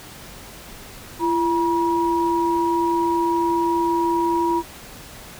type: tone pair together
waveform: sine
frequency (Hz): 339.4 / 960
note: F4 / B5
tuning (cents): -49 / -49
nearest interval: octave + tritone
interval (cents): 1800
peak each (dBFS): -20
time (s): 1.19-4.63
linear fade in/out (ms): 50
effects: pink hiss -40 dBFS RMS until 5.39 s